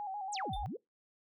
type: tone with vibrato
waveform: sine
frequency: 797 Hz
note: G5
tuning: 28 cents sharp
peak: -37 dBFS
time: 0-0.66 s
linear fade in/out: 0 ms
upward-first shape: square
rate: 7.1 Hz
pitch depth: 69 cents each way
type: exponential two-way sweep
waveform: sine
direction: down then up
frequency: 9397 to 34.65 to 552 Hz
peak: -38 dBFS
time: 0.32-0.77 s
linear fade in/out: 10 ms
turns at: 0.58 s
type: tone with exponential decay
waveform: triangle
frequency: 3564 Hz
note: A7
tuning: 22 cents sharp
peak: -39 dBFS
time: 0.53-0.65 s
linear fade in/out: 5 ms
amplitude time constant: 24 ms
effects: noise-tail reverb RT60 0.2 s tail -25 dB re dry